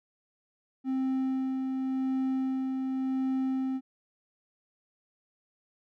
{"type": "tone with tremolo", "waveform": "triangle", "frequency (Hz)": 263, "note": "C4", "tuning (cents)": 9, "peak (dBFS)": -24, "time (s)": [0.84, 3.81], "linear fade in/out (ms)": 50, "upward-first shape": "sine", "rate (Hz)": 0.9, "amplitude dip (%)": 30, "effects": []}